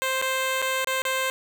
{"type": "tone with dropouts", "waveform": "10% pulse", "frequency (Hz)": 524, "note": "C5", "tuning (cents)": 2, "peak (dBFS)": -15, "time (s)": [0.02, 1.3], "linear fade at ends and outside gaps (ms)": 0, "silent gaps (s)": [[0.215, 0.223], [0.618, 0.624], [0.845, 0.872], [1.02, 1.052]], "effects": []}